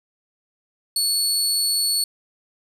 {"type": "tone", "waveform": "25% pulse", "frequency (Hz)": 4415, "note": "C#8", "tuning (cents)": -8, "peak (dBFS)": -14, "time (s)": [0.96, 2.04], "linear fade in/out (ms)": 2, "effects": []}